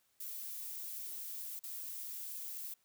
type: noise with dropouts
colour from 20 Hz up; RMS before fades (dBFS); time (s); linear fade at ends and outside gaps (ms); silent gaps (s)
violet; -44; 0.2-2.74; 5; 1.593-1.636
effects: white hiss -75 dBFS RMS until 2.84 s